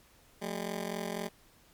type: ring-modulated tone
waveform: 15% pulse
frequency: 201.7 Hz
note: G3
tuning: 50 cents sharp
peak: -25 dBFS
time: 0.41-1.29 s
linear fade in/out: 20 ms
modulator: 22 Hz
effects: pink hiss -62 dBFS RMS until 1.73 s + MP3 96 kbps